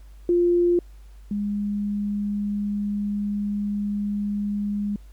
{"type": "tone pair in turn", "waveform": "sine", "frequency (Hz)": [349.2, 205], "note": ["F4", "G#3"], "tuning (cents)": [0, -22], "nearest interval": "major sixth", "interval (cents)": 922, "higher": "first", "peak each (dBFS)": [-16, -23], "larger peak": "first", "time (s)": [[0.29, 0.79], [1.31, 4.96]], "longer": "second", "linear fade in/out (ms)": 2, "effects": ["added 50 Hz sine -42 dBFS peak until 5.12 s", "pink hiss -61 dBFS RMS until 5.12 s"]}